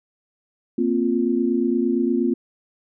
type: chord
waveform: sine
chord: Bb suspended second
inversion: none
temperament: equal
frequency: 233.1 / 261.6 / 349.2 Hz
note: Bb3 / C4 / F4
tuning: 0 / 0 / 0 cents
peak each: -22 dBFS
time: 0.78-2.34 s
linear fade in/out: 5 ms
effects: none